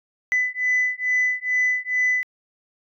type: beating tone pair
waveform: sine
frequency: 2000 / 2002.3 Hz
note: B6 / B6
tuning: +21 / +23 cents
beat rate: 2.3 Hz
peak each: -21 / -21 dBFS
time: 0.32-2.23 s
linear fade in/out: 0 ms
effects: tanh soft clip ceiling -14 dBFS